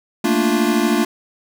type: chord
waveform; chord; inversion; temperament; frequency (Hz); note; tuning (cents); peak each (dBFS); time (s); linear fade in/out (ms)
square; Bb major seventh; third; equal; 220 / 233.1 / 293.7 / 349.2; A3 / Bb3 / D4 / F4; 0 / 0 / 0 / 0; -21; 0.24-1.05; 5
effects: none